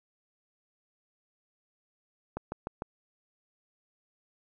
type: click train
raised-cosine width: 1 ms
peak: -20 dBFS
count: 4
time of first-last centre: 2.37-2.821 s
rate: 6.65 Hz
effects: none